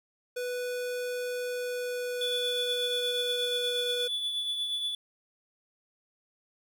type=tone with pitch glide; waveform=square; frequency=493.9 to 489.1 Hz; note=B4 to B4; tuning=0 to -17 cents; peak=-32 dBFS; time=0.36-4.08 s; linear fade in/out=10 ms; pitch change=-17 cents; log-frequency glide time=1.42-3.83 s
type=tone with tremolo; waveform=triangle; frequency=3452 Hz; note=A7; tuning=34 cents flat; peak=-26 dBFS; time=2.21-4.95 s; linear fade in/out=2 ms; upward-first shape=triangle; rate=8.4 Hz; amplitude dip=45%
effects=10-bit